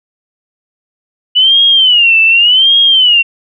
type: tone with vibrato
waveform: sine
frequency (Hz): 2942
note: F#7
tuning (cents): -11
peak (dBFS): -4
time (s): 1.35-3.23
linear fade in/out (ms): 20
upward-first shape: sine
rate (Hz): 0.87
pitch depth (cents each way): 180
effects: none